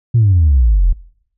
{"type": "exponential sweep", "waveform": "sine", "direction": "down", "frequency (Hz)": [123, 38.89], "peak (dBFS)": -6, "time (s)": [0.14, 0.93], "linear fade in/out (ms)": 10, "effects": ["noise-tail reverb RT60 0.7 s tail -22 dB re dry", "tanh soft clip ceiling -4 dBFS"]}